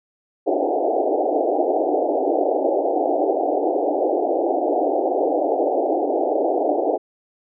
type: band-pass noise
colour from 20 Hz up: white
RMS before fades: -20 dBFS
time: 0.46-6.98 s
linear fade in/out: 20 ms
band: 280 to 790 Hz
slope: 96 dB/octave
effects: none